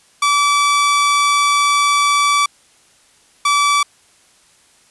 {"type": "tone pair in turn", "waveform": "sawtooth", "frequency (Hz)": [1154, 1154], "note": ["D6", "D6"], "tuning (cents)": [-31, -31], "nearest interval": "unison", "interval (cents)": 0, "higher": "neither", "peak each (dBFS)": -8, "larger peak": "neither", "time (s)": [[0.22, 2.46], [3.45, 3.83]], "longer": "first", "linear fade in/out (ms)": 5, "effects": ["white hiss -52 dBFS RMS until 4.9 s", "resampled to 24000 Hz"]}